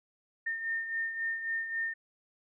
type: beating tone pair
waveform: sine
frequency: 1818 / 1821.7 Hz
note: A#6 / A#6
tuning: -44 / -40 cents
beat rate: 3.7 Hz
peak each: -32 / -40 dBFS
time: 0.46-1.94 s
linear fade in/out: 10 ms
effects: none